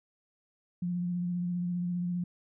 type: tone with vibrato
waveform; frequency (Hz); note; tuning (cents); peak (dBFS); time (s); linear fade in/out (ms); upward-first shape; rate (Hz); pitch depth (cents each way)
sine; 176.5; F3; +19; -29; 0.82-2.24; 5; sine; 15; 23
effects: none